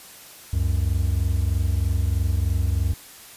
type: tone pair together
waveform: triangle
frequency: 68.75 / 91.9 Hz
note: C#2 / F#2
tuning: -14 / -11 cents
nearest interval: perfect fourth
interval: 503 cents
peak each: -20 dBFS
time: 0.53-2.94 s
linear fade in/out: 5 ms
effects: white hiss -44 dBFS RMS until 3.36 s + resampled to 32000 Hz